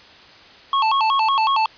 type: tone with vibrato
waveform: square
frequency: 983 Hz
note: B5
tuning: 8 cents flat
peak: -16 dBFS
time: 0.73-1.66 s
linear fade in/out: 2 ms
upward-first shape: square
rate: 5.4 Hz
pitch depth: 190 cents each way
effects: white hiss -45 dBFS RMS until 1.77 s + resampled to 11025 Hz